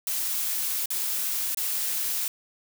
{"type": "noise with dropouts", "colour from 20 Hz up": "blue", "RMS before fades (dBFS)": -28, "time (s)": [0.07, 2.28], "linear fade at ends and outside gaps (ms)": 1, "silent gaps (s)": [[0.858, 0.904], [1.547, 1.572]], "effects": []}